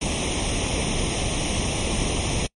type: noise with comb filter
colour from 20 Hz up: pink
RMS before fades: -24 dBFS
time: 0.01-2.47 s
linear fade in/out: 10 ms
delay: 0.33 ms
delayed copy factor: +0.8
effects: noise-tail reverb RT60 0.1 s tail -26 dB re dry + MP3 48 kbps